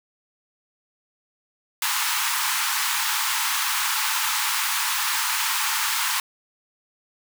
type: high-pass noise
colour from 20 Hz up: pink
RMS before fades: -24 dBFS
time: 1.82-6.2 s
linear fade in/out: 2 ms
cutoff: 850 Hz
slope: 96 dB/octave
effects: none